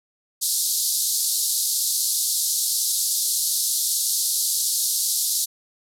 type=band-pass noise; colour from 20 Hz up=white; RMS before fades=-23 dBFS; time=0.41-5.46 s; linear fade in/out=20 ms; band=3900 to 13000 Hz; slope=48 dB/octave; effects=none